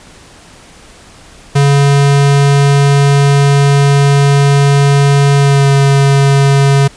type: tone with pitch glide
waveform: square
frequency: 140.9 to 138.96 Hz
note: C#3 to C#3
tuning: +29 to +5 cents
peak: -6 dBFS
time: 1.55-6.88 s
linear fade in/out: 10 ms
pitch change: -24 cents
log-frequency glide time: 5.36-5.68 s
effects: pink hiss -38 dBFS RMS until 6.96 s + resampled to 22050 Hz